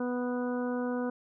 harmonic tone, 246.9 Hz, B3, in tune, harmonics 1 / 2 / 3 / 4 / 5 / 6, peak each -31 / -34 / -43 / -43 / -46 / -44 dBFS, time 0-1.1 s, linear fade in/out 5 ms, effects none

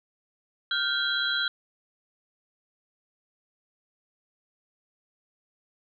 sine tone cluster, 1411 / 1548 / 3263 / 3972 Hz, F6 / G6 / G#7 / B7, +17 / -22 / -31 / +9 cents, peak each -30 dBFS, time 0.71-1.48 s, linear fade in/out 2 ms, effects none

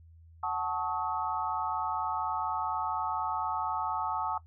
sine chord, D# half-diminished seventh, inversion first, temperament equal with one note detuned, 740 / 880 / 1108.7 / 1272.9 Hz, F#5 / A5 / C#6 / D#6, 0 / 0 / 0 / +39 cents, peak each -36 / -33 / -37 / -35 dBFS, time 0.43-4.38 s, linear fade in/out 5 ms, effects noise-tail reverb RT60 0.1 s tail -17 dB re dry + added 82 Hz sine -52 dBFS peak until 4.46 s

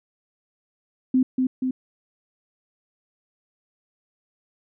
sine tone with echo, 257.7 Hz, C4, 26 cents flat, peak -15 dBFS, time 1.14-1.23 s, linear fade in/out 5 ms, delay 240 ms, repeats 2, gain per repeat -3 dB, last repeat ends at 1.71 s, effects none

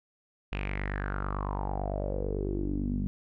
sawtooth tone with low-pass filter sweep, 49 Hz, G1, in tune, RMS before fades -32 dBFS, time 0.52-3.07 s, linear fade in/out 0 ms, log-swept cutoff 2700 to 210 Hz, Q 6.3, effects none

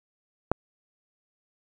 click, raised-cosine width 1 ms, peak -7 dBFS, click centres 0.516 s, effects none

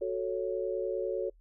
sine chord, F# minor, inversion none, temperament equal, 370 / 440 / 554.4 Hz, F#4 / A4 / C#5, 0 / 0 / 0 cents, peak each -34 dBFS, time 0.01-1.3 s, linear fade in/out 10 ms, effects noise-tail reverb RT60 0.1 s tail -26 dB re dry + added 41 Hz sine -57 dBFS peak until 1.4 s

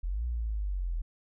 sine linear two-way sweep, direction up then down, 38.89 to 60.8 to 39.52 Hz, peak -29 dBFS, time 0.03-1.02 s, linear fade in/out 10 ms, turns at 0.25 s, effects none

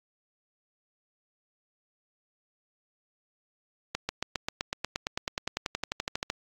accelerating click train, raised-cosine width 0.2 ms, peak -12 dBFS, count 24, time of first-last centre 3.95-6.301 s, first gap 140 ms, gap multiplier 0.97, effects AAC 48 kbps

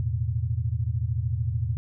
sine chord, E suspended fourth, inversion none, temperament equal, 82.41 / 110 / 123.47 Hz, E2 / A2 / B2, 0 / 0 / 0 cents, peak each -29 / -27 / -29 dBFS, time 0-1.77 s, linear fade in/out 0 ms, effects none

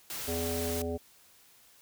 white noise, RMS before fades -38 dBFS, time 0.1-0.82 s, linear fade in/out 2 ms
harmonic tone, 83.6 Hz, E2, 25 cents sharp, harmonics 1 / 3 / 5 / 7 / 9, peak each -37 / -37 / -35 / -39 / -45 dBFS, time 0.27-0.98 s, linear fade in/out 20 ms
effects white hiss -60 dBFS RMS until 1.81 s

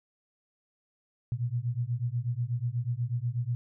sine beating tone pair, 116.54 / 124.74 Hz, A#2 / B2, 0 / +18 cents, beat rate 8.2 Hz, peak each -31 dBFS, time 1.32-3.55 s, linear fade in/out 0 ms, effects none

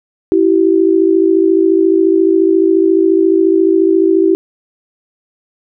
sine tone pair together, 329.6 / 383.9 Hz, E4 / G4, 0 / -36 cents, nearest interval minor third, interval 264 cents, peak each -10 dBFS, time 0.32-4.35 s, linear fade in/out 0 ms, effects none

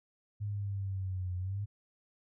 sine linear two-way sweep, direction down then up, 104.1 to 89.8 to 104.1 Hz, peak -33 dBFS, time 0.4-1.66 s, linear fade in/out 20 ms, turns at 1.37 s, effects none

